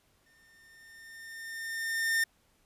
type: tone with exponential growth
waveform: 45% pulse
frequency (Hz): 1812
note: A#6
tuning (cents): -50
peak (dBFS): -24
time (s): 0.26-2.24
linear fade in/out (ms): 5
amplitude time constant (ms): 430
effects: pink hiss -69 dBFS RMS until 2.65 s + resampled to 32000 Hz